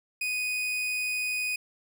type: tone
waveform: 40% pulse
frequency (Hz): 2489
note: D#7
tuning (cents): 0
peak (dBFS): -27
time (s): 0.21-1.56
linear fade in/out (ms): 5
effects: none